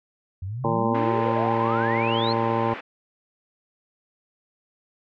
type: exponential sweep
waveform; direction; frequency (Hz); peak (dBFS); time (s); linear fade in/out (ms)
sine; up; 87.31 to 4356; -28; 0.42-2.33; 5
type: harmonic tone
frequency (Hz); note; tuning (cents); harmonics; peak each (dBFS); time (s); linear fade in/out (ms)
114.4; A#2; -32; 1 / 2 / 3 / 4 / 5 / 7 / 8 / 9; -29 / -29 / -29 / -29 / -29 / -29 / -29 / -29; 0.64-2.74; 5
type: band-pass noise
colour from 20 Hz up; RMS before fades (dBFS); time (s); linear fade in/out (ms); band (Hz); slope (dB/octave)
white; -37; 0.94-2.81; 10; 200 to 2300; 24
effects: none